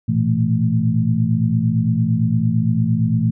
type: tone cluster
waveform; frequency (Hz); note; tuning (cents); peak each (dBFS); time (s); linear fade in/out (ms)
sine; 112.3 / 121.1 / 167.4 / 221.7; A2 / B2 / E3 / A3; +36 / -34 / +27 / +13; -20; 0.08-3.31; 10
effects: none